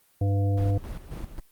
harmonic tone, 99.6 Hz, G2, 28 cents sharp, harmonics 1 / 3 / 5 / 7, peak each -21 / -33 / -34 / -38 dBFS, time 0.21-0.78 s, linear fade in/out 5 ms
brown noise with tremolo, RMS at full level -34 dBFS, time 0.57-1.4 s, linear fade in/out 5 ms, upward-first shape square, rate 3.7 Hz, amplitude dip 60%
effects white hiss -63 dBFS RMS until 1.51 s + Opus 32 kbps

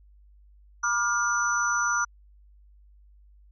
sine tone cluster, 966 / 1186 / 1413 / 5970 Hz, B5 / D6 / F6 / F#8, -39 / +17 / +20 / +15 cents, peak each -32 / -29 / -25 / -30 dBFS, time 0.83-2.05 s, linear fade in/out 10 ms, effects added 50 Hz sine -52 dBFS peak until 3.51 s

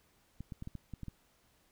clicks, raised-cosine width 5 ms, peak -30 dBFS, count 8, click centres 0.406 / 0.522 / 0.624 / 0.674 / 0.753 / 0.937 / 1.033 / 1.083 s, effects pink hiss -70 dBFS RMS until 1.71 s

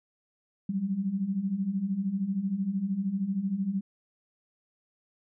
sine beating tone pair, 185 / 198 Hz, F#3 / G3, 0 / +18 cents, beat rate 13 Hz, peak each -33 / -28 dBFS, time 0.69-3.81 s, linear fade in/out 5 ms, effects none

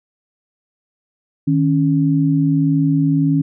sine tone pair together, 155.57 / 277.2 Hz, D#3 / C#4, 0 / 0 cents, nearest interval minor seventh, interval 1000 cents, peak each -15 dBFS, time 1.47-3.42 s, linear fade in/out 10 ms, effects none

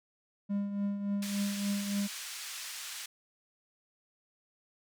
triangle tone with tremolo, 201.5 Hz, G3, 48 cents sharp, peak -26 dBFS, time 0.49-2.08 s, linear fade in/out 20 ms, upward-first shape triangle, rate 3.5 Hz, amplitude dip 60%
white band-pass noise, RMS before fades -42 dBFS, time 1.22-3.06 s, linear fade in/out 5 ms, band 1500 to 7900 Hz, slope 12 dB/octave
effects none

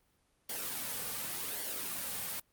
white noise with flanger, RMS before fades -38 dBFS, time 0.49-2.4 s, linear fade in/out 5 ms, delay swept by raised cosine 0.78 to 3.08 ms, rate 0.88 Hz, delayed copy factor -0.55, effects pink hiss -73 dBFS RMS until 2.52 s + Opus 32 kbps

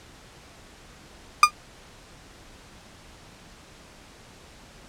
35% pulse tone with exponential decay, 1211 Hz, D#6, 47 cents flat, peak -4 dBFS, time 1.43-1.51 s, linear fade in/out 2 ms, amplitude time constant 16 ms, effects pink hiss -49 dBFS RMS until 4.88 s + low-pass 8000 Hz 12 dB/octave

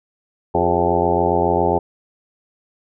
harmonic tone with a mistuned harmonic, 87.31 Hz, F2, in tune, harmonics 1 / 2 / 3 / 4 / 5 / 6 / 7 / 8 / 9 / 10, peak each -26 / -26 / -27 / -23 / -21 / -24 / -25 / -24 / -22 / -23 dBFS, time 0.54-1.79 s, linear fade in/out 10 ms, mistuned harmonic 5, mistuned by -68 cents, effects none

